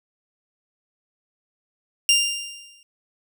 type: tone with exponential decay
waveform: 20% pulse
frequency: 2794 Hz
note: F7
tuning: in tune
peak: -8 dBFS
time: 2.09-2.83 s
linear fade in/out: 1 ms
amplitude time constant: 160 ms
effects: none